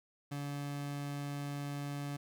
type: tone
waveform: 30% pulse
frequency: 143.1 Hz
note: D3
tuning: 45 cents flat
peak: -35 dBFS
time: 0.31-2.17 s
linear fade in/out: 10 ms
effects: none